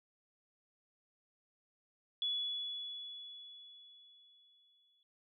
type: tone with exponential decay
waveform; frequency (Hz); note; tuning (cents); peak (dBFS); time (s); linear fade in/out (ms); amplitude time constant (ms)
sine; 3407; G#7; +44; -32; 2.22-5.03; 1; 610
effects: none